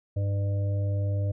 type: harmonic tone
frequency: 100.1 Hz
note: G2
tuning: 37 cents sharp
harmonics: 1 / 3 / 5 / 6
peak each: -24 / -42 / -42 / -39 dBFS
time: 0.16-1.32 s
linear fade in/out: 10 ms
effects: none